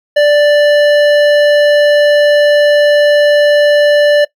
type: tone with hard clipping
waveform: triangle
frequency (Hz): 587.3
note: D5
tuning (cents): 0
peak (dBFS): -7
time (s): 0.16-4.25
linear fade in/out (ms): 10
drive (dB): 16
effects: noise-tail reverb RT60 0.1 s tail -20 dB re dry